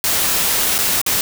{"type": "noise with dropouts", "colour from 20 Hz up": "white", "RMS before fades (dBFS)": -17, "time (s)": [0.04, 1.21], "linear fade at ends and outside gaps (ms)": 1, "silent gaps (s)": [[0.782, 0.787], [1.015, 1.063]], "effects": []}